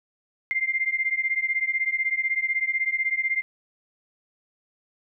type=beating tone pair; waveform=sine; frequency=2093 / 2109 Hz; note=C7 / C7; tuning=0 / +13 cents; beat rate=16 Hz; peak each=-25 / -26 dBFS; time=0.51-3.42 s; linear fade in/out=0 ms; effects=none